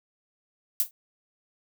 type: noise with exponential decay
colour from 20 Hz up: violet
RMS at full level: -19 dBFS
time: 0.8-0.91 s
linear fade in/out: 1 ms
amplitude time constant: 22 ms
effects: none